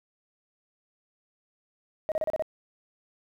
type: tone bursts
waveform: sine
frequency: 627 Hz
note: D#5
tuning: 13 cents sharp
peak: -23 dBFS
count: 6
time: 2.09-2.423 s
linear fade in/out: 0 ms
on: 28 ms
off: 33 ms
effects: tanh soft clip ceiling -21 dBFS + 10-bit